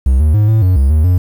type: tone with pitch steps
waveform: triangle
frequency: 65 / 76.3 / 105.7 / 110.1 / 91.9 / 67.8 / 77.2 / 90.2 Hz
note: C2 / D#2 / G#2 / A2 / F#2 / C#2 / D#2 / F#2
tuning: -11 / -33 / +31 / +2 / -11 / -38 / -13 / -44 cents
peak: -5 dBFS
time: 0.06-1.18 s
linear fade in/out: 5 ms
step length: 140 ms
effects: 7-bit